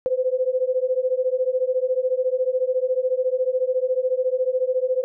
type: beating tone pair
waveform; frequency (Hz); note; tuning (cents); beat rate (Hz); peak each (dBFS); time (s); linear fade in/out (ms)
sine; 505 / 519; B4 / C5; +39 / -14; 14; -22; 0.06-5.04; 0
effects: none